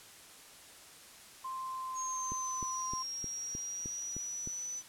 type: tone with pitch glide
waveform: sine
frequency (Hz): 1046.5 to 1035.1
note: C6 to C6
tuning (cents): 0 to -19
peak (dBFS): -37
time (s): 1.44-3.03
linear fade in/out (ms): 10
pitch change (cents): -19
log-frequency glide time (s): 1.57-2.07
type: exponential two-way sweep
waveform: sine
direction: down then up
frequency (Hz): 6600 to 5588 to 6010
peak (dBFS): -37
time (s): 1.94-4.83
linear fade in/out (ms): 50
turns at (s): 3.03
type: click train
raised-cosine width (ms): 3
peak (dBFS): -30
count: 8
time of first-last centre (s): 2.32-4.474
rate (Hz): 3.25
effects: white hiss -54 dBFS RMS until 4.88 s + low-pass 11000 Hz 12 dB/octave